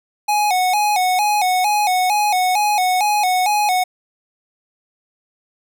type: tone with vibrato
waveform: square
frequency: 784 Hz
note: G5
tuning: in tune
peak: -15 dBFS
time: 0.28-3.84 s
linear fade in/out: 10 ms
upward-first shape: square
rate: 2.2 Hz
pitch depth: 110 cents each way
effects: none